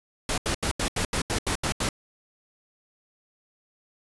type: noise bursts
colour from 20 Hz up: pink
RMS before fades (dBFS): -26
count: 10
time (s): 0.29-1.89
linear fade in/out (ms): 2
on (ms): 88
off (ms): 80
effects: resampled to 24000 Hz